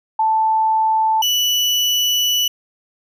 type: tone pair in turn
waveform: sine / 35% pulse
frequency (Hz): 880 / 2960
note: A5 / F#7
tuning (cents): 0 / 0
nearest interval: octave + major sixth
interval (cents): 2100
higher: second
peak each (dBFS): -13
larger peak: neither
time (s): 0.19-1.22 / 1.22-2.48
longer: second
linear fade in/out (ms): 5
effects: none